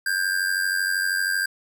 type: tone with amplitude modulation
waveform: square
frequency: 1590 Hz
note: G6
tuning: 24 cents sharp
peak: -19 dBFS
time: 0.06-1.46 s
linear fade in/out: 5 ms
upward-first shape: sine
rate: 92.8 Hz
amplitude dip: 70%
effects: none

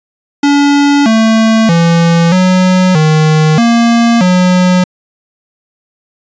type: tone with pitch steps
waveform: square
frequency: 285.4 / 222.5 / 168.3 / 184.4 / 155.6 / 233.5 / 181.8 Hz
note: D4 / A3 / E3 / F#3 / D#3 / A#3 / F#3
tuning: -49 / +20 / +36 / -6 / 0 / +3 / -30 cents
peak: -6 dBFS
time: 0.43-4.84 s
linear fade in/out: 5 ms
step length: 630 ms
effects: resampled to 16000 Hz

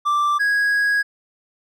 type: tone pair in turn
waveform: triangle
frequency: 1174.7 / 1655.1 Hz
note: D6 / G#6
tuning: 0 / -6 cents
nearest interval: tritone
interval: 594 cents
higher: second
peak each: -14 dBFS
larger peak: neither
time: 0.05-0.39 / 0.39-1.03 s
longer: second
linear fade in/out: 20 ms
effects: none

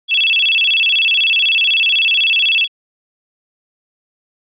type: tone with vibrato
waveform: sine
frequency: 2988 Hz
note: F#7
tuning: 16 cents sharp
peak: -10 dBFS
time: 0.08-2.68 s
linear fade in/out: 50 ms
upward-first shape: square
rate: 16 Hz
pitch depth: 200 cents each way
effects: resampled to 8000 Hz

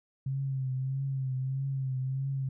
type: tone with vibrato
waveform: sine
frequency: 133.2 Hz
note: C3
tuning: 31 cents sharp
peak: -29 dBFS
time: 0.26-2.49 s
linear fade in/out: 5 ms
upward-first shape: triangle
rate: 1.6 Hz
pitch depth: 55 cents each way
effects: none

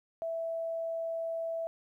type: tone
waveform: sine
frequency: 659.3 Hz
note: E5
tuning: in tune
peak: -32 dBFS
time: 0.22-1.67 s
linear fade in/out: 0 ms
effects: 12-bit

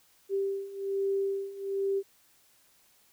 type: beating tone pair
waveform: sine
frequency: 392 / 393.2 Hz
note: G4 / G4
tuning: 0 / +5 cents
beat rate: 1.2 Hz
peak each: -33 / -30 dBFS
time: 0.29-2.03 s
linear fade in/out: 50 ms
effects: white hiss -64 dBFS RMS until 3.12 s

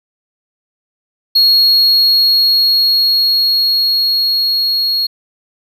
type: tone with level ramp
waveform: triangle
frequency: 4305 Hz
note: C8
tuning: 49 cents sharp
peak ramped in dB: -5 to -11 dBFS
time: 1.35-5.07 s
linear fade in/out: 10 ms
effects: none

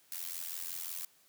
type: noise with amplitude modulation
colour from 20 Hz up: blue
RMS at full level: -37 dBFS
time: 0.12-1.05 s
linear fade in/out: 0 ms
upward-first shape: sine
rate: 85.7 Hz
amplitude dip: 85%
effects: white hiss -66 dBFS RMS until 1.28 s + high-pass 100 Hz 12 dB/octave

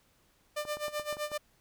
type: tone with tremolo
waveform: sawtooth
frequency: 597 Hz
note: D5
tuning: 28 cents sharp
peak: -27 dBFS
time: 0.56-1.38 s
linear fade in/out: 10 ms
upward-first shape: sine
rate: 7.8 Hz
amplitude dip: 85%
type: clicks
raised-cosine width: 1 ms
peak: -31 dBFS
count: 7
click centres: 0.652 / 0.77 / 0.882 / 0.997 / 1.127 / 1.169 / 1.317 s
effects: pink hiss -68 dBFS RMS until 1.6 s

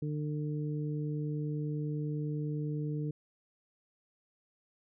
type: harmonic tone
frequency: 150 Hz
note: D3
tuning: 37 cents sharp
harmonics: 1 / 2 / 3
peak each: -33 / -39 / -43 dBFS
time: 0.02-3.11 s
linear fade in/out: 5 ms
effects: none

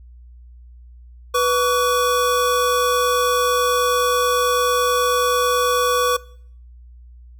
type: tone pair together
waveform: square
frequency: 493.2 / 1134.4 Hz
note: B4 / C#6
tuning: -2 / +40 cents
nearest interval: octave + major second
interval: 1442 cents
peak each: -19 dBFS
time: 1.34-6.17 s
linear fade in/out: 10 ms
effects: noise-tail reverb RT60 0.6 s tail -22 dB re dry + added 60 Hz sine -40 dBFS peak until 7.39 s

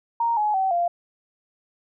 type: tone with pitch steps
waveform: sine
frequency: 931 / 843.9 / 765 / 693.4 Hz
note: A#5 / G#5 / G5 / F5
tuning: -2 / +27 / -42 / -13 cents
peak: -19 dBFS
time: 0.2-0.88 s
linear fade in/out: 5 ms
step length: 170 ms
effects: none

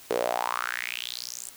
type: tone with high-pass filter sweep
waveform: sawtooth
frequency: 60.2 Hz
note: B1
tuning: 44 cents flat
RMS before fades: -31 dBFS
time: 0.1-1.5 s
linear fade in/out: 5 ms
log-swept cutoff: 430 to 8500 Hz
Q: 5.1
effects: white hiss -49 dBFS RMS until 1.56 s

